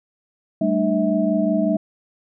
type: tone cluster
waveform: sine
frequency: 194 / 219.4 / 299.5 / 646 Hz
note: G3 / A3 / D4 / E5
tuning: -18 / -5 / +34 / -35 cents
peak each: -22 dBFS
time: 0.61-1.77 s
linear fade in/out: 5 ms
effects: none